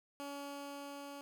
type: tone with level ramp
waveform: 15% pulse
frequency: 282.9 Hz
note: C#4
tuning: 35 cents sharp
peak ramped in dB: -36 to -40 dBFS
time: 0.2-1.21 s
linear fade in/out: 0 ms
effects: none